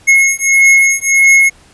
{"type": "beating tone pair", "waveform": "square", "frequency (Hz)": [2169, 2170.6], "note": ["C#7", "C#7"], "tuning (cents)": [-38, -37], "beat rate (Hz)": 1.6, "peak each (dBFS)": -10, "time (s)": [0.07, 1.5], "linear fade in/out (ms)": 20, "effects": ["pink hiss -45 dBFS RMS until 1.73 s", "resampled to 24000 Hz"]}